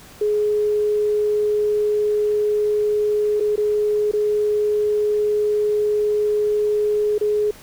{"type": "tone with dropouts", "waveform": "sine", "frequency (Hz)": 420, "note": "G#4", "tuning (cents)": 19, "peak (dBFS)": -16, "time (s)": [0.21, 7.51], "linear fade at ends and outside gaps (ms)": 5, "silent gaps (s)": [[3.4, 3.405], [3.559, 3.577], [4.114, 4.134], [7.182, 7.21]], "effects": ["pink hiss -44 dBFS RMS until 7.62 s"]}